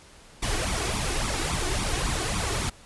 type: noise with flanger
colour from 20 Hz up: pink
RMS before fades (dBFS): -27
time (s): 0.42-2.7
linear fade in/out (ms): 10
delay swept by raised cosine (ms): 0.84 to 2.74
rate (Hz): 3.6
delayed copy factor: +0.7
effects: pink hiss -51 dBFS RMS until 2.85 s + resampled to 24000 Hz